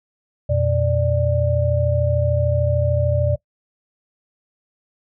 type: tone cluster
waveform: sine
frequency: 86.8 / 120.2 / 589 Hz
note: F2 / B2 / D5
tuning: -10 / -46 / +5 cents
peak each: -20 dBFS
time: 0.49-3.36 s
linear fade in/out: 10 ms
effects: noise-tail reverb RT60 0.1 s tail -22 dB re dry